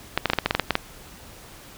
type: clicks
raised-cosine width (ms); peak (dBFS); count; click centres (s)
0.3; -3; 11; 0.176 / 0.257 / 0.3 / 0.334 / 0.387 / 0.46 / 0.509 / 0.55 / 0.597 / 0.707 / 0.754
effects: pink hiss -45 dBFS RMS until 1.77 s